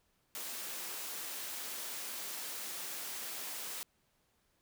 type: high-pass noise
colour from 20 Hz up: white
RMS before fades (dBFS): -42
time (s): 0.35-3.83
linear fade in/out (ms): 0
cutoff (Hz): 250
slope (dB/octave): 12
effects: pink hiss -75 dBFS RMS until 4.61 s